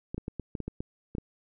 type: clicks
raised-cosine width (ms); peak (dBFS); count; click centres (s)
3; -21; 10; 0.145 / 0.18 / 0.281 / 0.397 / 0.552 / 0.603 / 0.68 / 0.805 / 1.151 / 1.183
effects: none